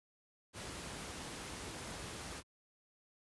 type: noise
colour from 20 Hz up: pink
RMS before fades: -45 dBFS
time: 0.53-2.43 s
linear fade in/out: 50 ms
effects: high-pass 60 Hz 12 dB/octave + resampled to 24000 Hz